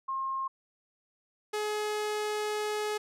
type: tone pair in turn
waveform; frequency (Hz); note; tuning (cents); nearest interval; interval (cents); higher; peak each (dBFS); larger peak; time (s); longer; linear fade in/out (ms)
sine / sawtooth; 1069 / 422.6; C6 / G#4; +37 / +30; octave + major third; 1607; first; -30 / -26; second; 0.08-0.48 / 1.53-2.98; second; 10
effects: low-pass 11000 Hz 12 dB/octave